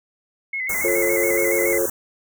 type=tone with vibrato; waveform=sine; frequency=2102 Hz; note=C7; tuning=7 cents sharp; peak=-23 dBFS; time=0.53-1.78 s; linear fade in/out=5 ms; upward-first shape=square; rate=7.1 Hz; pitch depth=57 cents each way
type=band-stop noise; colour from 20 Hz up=white; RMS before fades=-26 dBFS; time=0.69-1.9 s; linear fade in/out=5 ms; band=1700 to 5900 Hz; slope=96 dB/octave
type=chord; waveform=sine; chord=F augmented; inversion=none; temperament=equal with one note detuned; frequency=349.2 / 440 / 542.6 Hz; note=F4 / A4 / C#5; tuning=0 / 0 / -37 cents; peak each=-23 dBFS; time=0.84-1.86 s; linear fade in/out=5 ms
effects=none